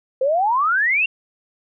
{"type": "exponential sweep", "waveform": "sine", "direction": "up", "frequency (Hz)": [506, 2794], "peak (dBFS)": -15, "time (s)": [0.21, 1.06], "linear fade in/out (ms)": 5, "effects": []}